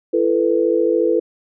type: chord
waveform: sine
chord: E suspended fourth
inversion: none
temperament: equal with one note detuned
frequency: 336.4 / 440 / 493.9 Hz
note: E4 / A4 / B4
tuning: +35 / 0 / 0 cents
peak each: -18 dBFS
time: 0.13-1.2 s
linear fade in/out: 10 ms
effects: none